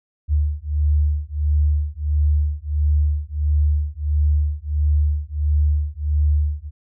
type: beating tone pair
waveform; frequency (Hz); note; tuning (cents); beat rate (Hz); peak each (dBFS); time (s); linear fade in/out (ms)
sine; 73.7 / 75.2; D2 / D2; +7 / +42; 1.5; -19; 0.28-6.71; 50
effects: none